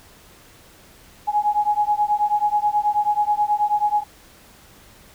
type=beating tone pair; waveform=sine; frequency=830.6 / 839.9 Hz; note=G#5 / G#5; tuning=0 / +19 cents; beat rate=9.3 Hz; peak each=-20 / -20 dBFS; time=1.27-4.04 s; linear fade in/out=20 ms; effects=pink hiss -49 dBFS RMS until 5.14 s